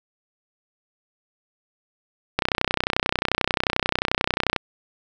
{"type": "click train", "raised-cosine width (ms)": 0.3, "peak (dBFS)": -3, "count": 69, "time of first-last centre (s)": [2.39, 4.563], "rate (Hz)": 31.3, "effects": []}